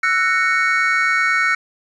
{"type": "chord", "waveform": "triangle", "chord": "F# dominant seventh", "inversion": "third", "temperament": "just", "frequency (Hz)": [1332, 1480, 1850, 2220], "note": ["E6", "F#6", "A#6", "C#7"], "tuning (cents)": [18, 0, -14, 2], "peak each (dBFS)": [-19, -18, -20, -17], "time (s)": [0.03, 1.55], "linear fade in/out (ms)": 5, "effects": ["resampled to 22050 Hz"]}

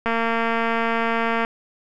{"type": "click train", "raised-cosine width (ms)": 0.5, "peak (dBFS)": -8, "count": 319, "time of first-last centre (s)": [0.06, 1.449], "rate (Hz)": 229, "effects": []}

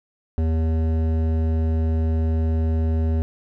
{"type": "tone with hard clipping", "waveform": "sine", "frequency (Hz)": 80.3, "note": "E2", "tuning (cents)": -45, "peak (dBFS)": -20, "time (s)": [0.38, 3.22], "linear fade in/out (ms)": 0, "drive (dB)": 13, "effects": []}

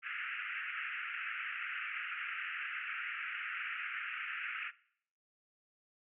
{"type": "band-pass noise", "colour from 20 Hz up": "pink", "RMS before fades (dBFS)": -41, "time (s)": [0.02, 4.72], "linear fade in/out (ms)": 50, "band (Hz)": [1300, 2800], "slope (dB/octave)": 96, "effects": ["noise-tail reverb RT60 0.6 s tail -19 dB re dry"]}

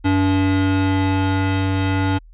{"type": "tone pair together", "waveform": "square", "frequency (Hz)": [95.7, 286.8], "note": ["G2", "D4"], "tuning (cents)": [-41, -41], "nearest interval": "octave + perfect fifth", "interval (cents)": 1900, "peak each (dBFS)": [-19, -19], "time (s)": [0.04, 2.19], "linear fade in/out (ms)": 20, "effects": ["added 40 Hz sine -41 dBFS peak until 2.33 s", "resampled to 8000 Hz"]}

